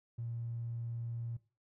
triangle tone, 117 Hz, A#2, 7 cents sharp, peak -34 dBFS, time 0.18-1.37 s, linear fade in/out 10 ms, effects noise-tail reverb RT60 0.3 s tail -19 dB re dry + tanh soft clip ceiling -34 dBFS

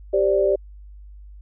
sine chord, G suspended fourth, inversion none, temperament equal, 392 / 523.3 / 587.3 Hz, G4 / C5 / D5, 0 / 0 / 0 cents, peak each -19 / -24 / -19 dBFS, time 0.13-0.56 s, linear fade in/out 10 ms, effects added 50 Hz sine -39 dBFS peak until 1.41 s

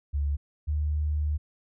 sine tone pair in turn, 71.7 / 75.13 Hz, D2 / D2, -41 / +40 cents, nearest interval minor second, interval 81 cents, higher second, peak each -24 / -24 dBFS, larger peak neither, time 0.13-0.37 / 0.67-1.38 s, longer second, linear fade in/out 20 ms, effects none

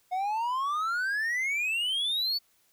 triangle exponential sweep, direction up, 720 to 4543 Hz, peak -25 dBFS, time 0.11-2.39 s, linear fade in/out 20 ms, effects white hiss -67 dBFS RMS until 2.72 s

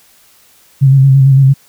sine tone with vibrato, 135.3 Hz, C#3, 42 cents flat, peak -3 dBFS, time 0.81-1.54 s, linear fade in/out 20 ms, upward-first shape square, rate 8.9 Hz, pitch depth 31 cents each way, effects white hiss -47 dBFS RMS until 1.68 s

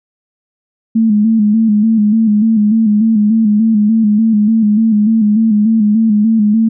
sine tone with vibrato, 216.5 Hz, A3, 28 cents flat, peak -7 dBFS, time 0.95-6.69 s, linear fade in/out 10 ms, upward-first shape square, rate 3.4 Hz, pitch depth 60 cents each way, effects none

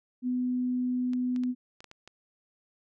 sine tone, 250 Hz, B3, 21 cents sharp, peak -26 dBFS, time 0.22-1.55 s, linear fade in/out 50 ms
clicks, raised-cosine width 0.2 ms, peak -30 dBFS, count 7, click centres 1.134 / 1.362 / 1.436 / 1.805 / 1.843 / 1.914 / 2.076 s
effects none

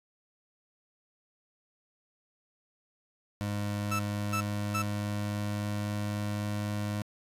25% pulse tone with pitch glide, 102.9 to 103.92 Hz, G#2 to G#2, -16 to +2 cents, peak -27 dBFS, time 3.41-7.02 s, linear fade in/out 0 ms, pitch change +18 cents, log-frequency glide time 3.54-6.47 s
30% pulse tone bursts, 1318.5 Hz, E6, in tune, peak -27 dBFS, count 3, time 3.91-4.825 s, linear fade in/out 10 ms, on 85 ms, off 330 ms
effects resampled to 32000 Hz + 10-bit

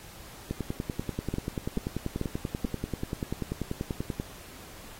two click trains, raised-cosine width 3 ms, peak -16 / -17 dBFS, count 4 / 39, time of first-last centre 1.34-2.65 / 0.51-4.199 s, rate 2.29 / 10.3 Hz, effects pink hiss -48 dBFS RMS until 4.99 s + AAC 48 kbps

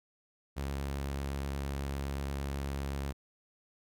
sawtooth tone with vibrato, 69.3 Hz, C#2, in tune, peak -30 dBFS, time 0.56-3.13 s, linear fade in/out 20 ms, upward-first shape sine, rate 8.1 Hz, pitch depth 11 cents each way, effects none

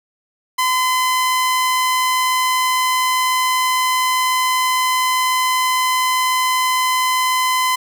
sawtooth tone, 1021 Hz, C6, 43 cents flat, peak -11 dBFS, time 0.58-7.76 s, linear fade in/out 10 ms, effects none

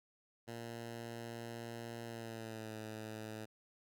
10% pulse tone with pitch glide, 116.54 to 109.37 Hz, A#2 to A2, 0 to -10 cents, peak -36 dBFS, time 0.47-3.46 s, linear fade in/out 20 ms, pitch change -110 cents, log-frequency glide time 2.04-2.75 s, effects none

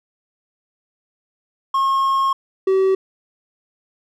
triangle tone pair in turn, 1081 / 382.2 Hz, C#6 / G4, -44 / -44 cents, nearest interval octave + tritone, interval 1800 cents, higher first, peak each -13 / -11 dBFS, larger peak second, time 1.74-2.33 / 2.67-2.95 s, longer first, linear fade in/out 5 ms, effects none

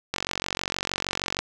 click train, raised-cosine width 0.2 ms, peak -8 dBFS, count 59, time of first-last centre 0.14-1.39 s, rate 46.4 Hz, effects none

